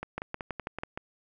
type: two click trains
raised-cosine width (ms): 0.5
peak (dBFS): -20 / -18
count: 6 / 5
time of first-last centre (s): 0.03-0.975 / 0.18-0.835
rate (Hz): 5.29 / 6.11
effects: none